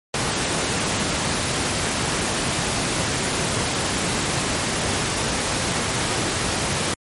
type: noise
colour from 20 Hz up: pink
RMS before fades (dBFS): -22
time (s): 0.14-6.94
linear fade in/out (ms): 2
effects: high-pass 80 Hz 12 dB/octave + MP3 48 kbps